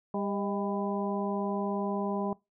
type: harmonic tone with a mistuned harmonic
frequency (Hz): 199.7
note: G3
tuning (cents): +32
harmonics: 1 / 2 / 3 / 4 / 5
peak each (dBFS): -32 / -35 / -37 / -38 / -39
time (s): 0.14-2.33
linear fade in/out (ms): 2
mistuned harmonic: 3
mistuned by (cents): +67
effects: noise-tail reverb RT60 0.2 s tail -21 dB re dry